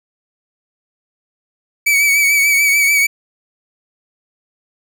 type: tone with vibrato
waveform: 45% pulse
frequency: 2272 Hz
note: C#7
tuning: 42 cents sharp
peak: -10 dBFS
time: 1.86-3.07 s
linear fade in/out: 10 ms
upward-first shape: triangle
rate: 6.8 Hz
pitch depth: 49 cents each way
effects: none